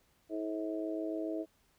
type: harmonic tone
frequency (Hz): 107.1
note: A2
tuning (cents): -46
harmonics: 3 / 4 / 5 / 6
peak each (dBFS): -36 / -42 / -45 / -40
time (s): 0.29-1.46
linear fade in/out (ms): 50
effects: pink hiss -71 dBFS RMS until 1.78 s